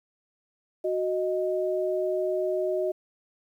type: tone pair together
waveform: sine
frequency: 370 / 622.3 Hz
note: F#4 / D#5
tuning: 0 / 0 cents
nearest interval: major sixth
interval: 900 cents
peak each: -27 dBFS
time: 0.84-2.92 s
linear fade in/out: 10 ms
effects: 10-bit